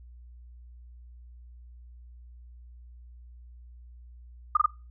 sine tone bursts, 1223 Hz, D#6, 30 cents flat, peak -17 dBFS, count 3, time 4.55-4.66 s, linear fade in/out 5 ms, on 20 ms, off 25 ms, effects noise-tail reverb RT60 0.3 s tail -22 dB re dry + added 60 Hz sine -46 dBFS peak until 4.9 s

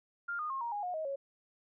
sine tone with pitch steps, 1400 / 1225.8 / 1073.3 / 939.8 / 822.9 / 720.5 / 630.9 / 552.4 Hz, F6 / D#6 / C6 / A#5 / G#5 / F#5 / D#5 / C#5, +4 / -26 / +44 / +14 / -16 / -46 / +24 / -6 cents, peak -34 dBFS, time 0.28-1.16 s, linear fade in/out 10 ms, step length 110 ms, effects none

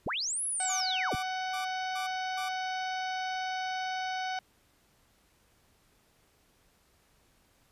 sine linear two-way sweep, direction up then down, 33.57 to 11090 to 33.57 Hz, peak -30 dBFS, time 0.06-1.15 s, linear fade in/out 0 ms, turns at 0.44 s
harmonic tone, 747 Hz, F#5, 16 cents sharp, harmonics 1 / 2 / 3 / 4 / 5 / 6 / 7 / 8, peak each -33 / -39 / -43 / -45 / -47 / -49 / -50 / -51 dBFS, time 0.6-4.39 s, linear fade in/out 2 ms
sawtooth tone bursts, 1174.7 Hz, D6, in tune, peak -35 dBFS, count 5, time 0.69-2.49 s, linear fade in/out 10 ms, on 120 ms, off 300 ms
effects pink hiss -67 dBFS RMS until 7.71 s + resampled to 32000 Hz

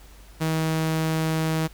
sawtooth tone, 159.5 Hz, D#3, 43 cents sharp, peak -18 dBFS, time 0.4-1.68 s, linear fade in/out 20 ms, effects added 50 Hz sine -46 dBFS peak until 1.73 s + pink hiss -52 dBFS RMS until 1.73 s

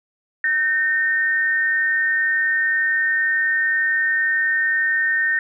sine tone pair together, 1538 / 1831 Hz, G6 / A#6, -33 / -32 cents, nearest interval minor third, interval 301 cents, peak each -24 / -17 dBFS, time 0.44-5.39 s, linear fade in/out 2 ms, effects none

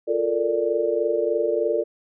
sine chord, Bb major seventh, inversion second, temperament equal with one note detuned, 349.2 / 440 / 463.2 / 587.3 Hz, F4 / A4 / Bb4 / D5, 0 / 0 / -11 / 0 cents, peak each -27 / -25 / -24 / -25 dBFS, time 0.07-1.84 s, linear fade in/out 20 ms, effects none

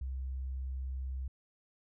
sine tone, 65.41 Hz, C2, in tune, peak -35 dBFS, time 0.01-1.28 s, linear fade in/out 5 ms, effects none

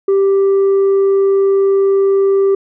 sine tone, 392 Hz, G4, in tune, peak -6 dBFS, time 0.08-2.55 s, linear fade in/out 5 ms, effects tanh soft clip ceiling -8 dBFS

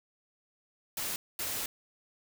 white noise bursts at uneven times, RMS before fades -35 dBFS, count 2, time 0.97-1.16 / 1.39-1.66 s, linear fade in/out 2 ms, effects none

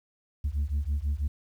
sine beating tone pair, 69.3 / 75.4 Hz, C#2 / D2, 0 / +46 cents, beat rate 6.1 Hz, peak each -27 dBFS, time 0.44-1.28 s, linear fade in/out 10 ms, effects tanh soft clip ceiling -23 dBFS + 10-bit

